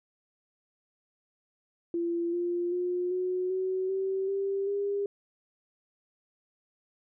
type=tone with pitch steps; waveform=sine; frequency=341 / 349.2 / 357.5 / 366.1 / 374.9 / 383.9 / 393.1 / 402.5 Hz; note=F4 / F4 / F4 / F#4 / F#4 / G4 / G4 / G4; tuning=-41 / 0 / +41 / -18 / +23 / -36 / +5 / +46 cents; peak=-27 dBFS; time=1.94-5.06 s; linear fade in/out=2 ms; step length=390 ms; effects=none